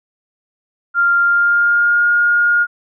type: tone with pitch glide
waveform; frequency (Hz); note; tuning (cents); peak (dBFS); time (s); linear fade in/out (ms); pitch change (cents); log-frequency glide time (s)
sine; 1394 to 1424.1; F6 to F6; -4 to +33; -10; 0.94-2.67; 50; +37; 1.2-2.06
effects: none